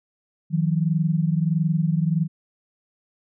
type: tone pair together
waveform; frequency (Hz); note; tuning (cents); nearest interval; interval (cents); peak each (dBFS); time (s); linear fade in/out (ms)
sine; 158.38 / 179.9; D#3 / F#3; +31 / -48; major second; 221; -20 / -23; 0.5-2.28; 50
effects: none